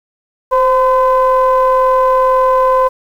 triangle ring-modulated tone, 250 Hz, B3, 21 cents sharp, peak -3 dBFS, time 0.51-2.89 s, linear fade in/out 20 ms, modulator 771 Hz, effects 7-bit

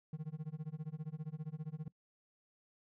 triangle tone with tremolo, 154.8 Hz, D#3, 9 cents flat, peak -35 dBFS, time 0.13-1.88 s, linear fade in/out 2 ms, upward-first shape sine, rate 15 Hz, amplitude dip 100%, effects noise-tail reverb RT60 0.1 s tail -21 dB re dry

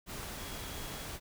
sine tone in noise, 3322 Hz, G#7, in tune, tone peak -53 dBFS, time 0.35-1.08 s, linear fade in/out 50 ms, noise pink, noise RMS -42 dBFS, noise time 0.06-1.2 s, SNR -14 dB, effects none

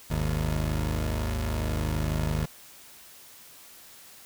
20% pulse tone pair together, 52.01 / 77.78 Hz, G#1 / D#2, +3 / 0 cents, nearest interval perfect fifth, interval 697 cents, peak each -24 dBFS, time 0.1-2.46 s, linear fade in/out 10 ms, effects white hiss -50 dBFS RMS until 4.25 s

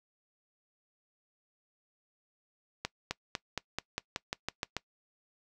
accelerating click train, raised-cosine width 0.2 ms, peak -15 dBFS, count 11, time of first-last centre 2.85-4.767 s, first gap 260 ms, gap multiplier 0.93, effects noise-tail reverb RT60 0.1 s tail -22 dB re dry

